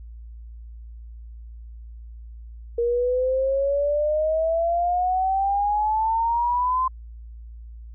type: exponential sweep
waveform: sine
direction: up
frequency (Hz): 468.1 to 1041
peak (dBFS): -19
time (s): 2.78-6.88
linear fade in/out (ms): 5
effects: added 57 Hz sine -37 dBFS peak until 7.94 s